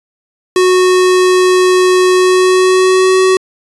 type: tone with pitch glide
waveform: square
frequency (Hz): 367.6 to 375.3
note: F#4 to F#4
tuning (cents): -11 to +25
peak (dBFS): -7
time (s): 0.56-3.37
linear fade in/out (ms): 2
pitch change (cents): +36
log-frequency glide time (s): 2.15-3.18
effects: resampled to 24000 Hz